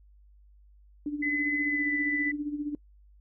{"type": "tone with tremolo", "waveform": "sine", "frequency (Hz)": 293.7, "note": "D4", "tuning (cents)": 0, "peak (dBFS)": -27, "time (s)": [1.06, 2.75], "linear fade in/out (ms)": 2, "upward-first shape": "sine", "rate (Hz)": 15, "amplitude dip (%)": 65}
{"type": "tone with pitch glide", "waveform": "sine", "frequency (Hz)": [2022, 1990.7], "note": ["B6", "B6"], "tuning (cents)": [40, 13], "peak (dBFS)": -27, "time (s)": [1.22, 2.32], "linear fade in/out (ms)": 10, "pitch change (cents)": -27, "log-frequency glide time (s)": [1.63, 1.91]}
{"effects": ["noise-tail reverb RT60 0.1 s tail -25 dB re dry", "added 50 Hz sine -54 dBFS peak until 3.2 s"]}